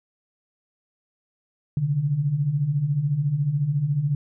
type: beating tone pair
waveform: sine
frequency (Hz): 133.4 / 147.4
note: C3 / D3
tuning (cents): +34 / +7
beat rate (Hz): 14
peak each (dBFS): -27 / -21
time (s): 1.77-4.15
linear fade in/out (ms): 2
effects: none